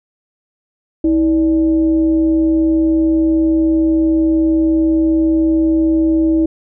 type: tone with frequency modulation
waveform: sine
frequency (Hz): 321.4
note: E4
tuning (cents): -44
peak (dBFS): -10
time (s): 1.04-6.46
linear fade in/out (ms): 5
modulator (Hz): 264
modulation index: 0.35
effects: none